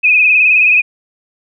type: tone with vibrato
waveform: sine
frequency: 2508 Hz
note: D#7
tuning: 13 cents sharp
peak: -6 dBFS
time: 0.03-0.82 s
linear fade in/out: 20 ms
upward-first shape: sine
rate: 19 Hz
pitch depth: 59 cents each way
effects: none